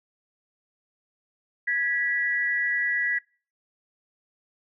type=tone pair together; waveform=sine; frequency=1661.2 / 1951.4 Hz; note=G#6 / B6; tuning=0 / -21 cents; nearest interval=minor third; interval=279 cents; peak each=-27 / -24 dBFS; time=1.67-3.19 s; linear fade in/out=10 ms; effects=noise-tail reverb RT60 0.4 s tail -25 dB re dry